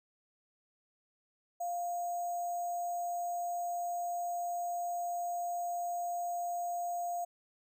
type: tone with sample-and-hold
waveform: sine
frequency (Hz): 698.5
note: F5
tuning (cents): 0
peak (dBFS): -33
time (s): 1.6-7.25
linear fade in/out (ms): 10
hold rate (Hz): 7350
effects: none